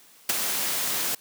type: noise with ADSR envelope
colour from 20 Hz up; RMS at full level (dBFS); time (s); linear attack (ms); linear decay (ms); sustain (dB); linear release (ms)
white; -20; 0.29-1.15; 7; 17; -7; 4
effects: white hiss -54 dBFS RMS until 1.2 s + high-pass 150 Hz 12 dB/octave